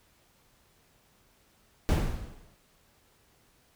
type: noise with exponential decay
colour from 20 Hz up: brown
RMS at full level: -20 dBFS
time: 1.89-2.54 s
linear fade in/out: 0 ms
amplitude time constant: 140 ms
effects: pink hiss -65 dBFS RMS until 3.75 s